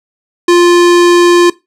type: tone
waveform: square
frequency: 349.2 Hz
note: F4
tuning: in tune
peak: -4 dBFS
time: 0.48-1.5 s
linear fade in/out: 5 ms
effects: noise-tail reverb RT60 0.2 s tail -19 dB re dry + low-pass 8000 Hz 12 dB/octave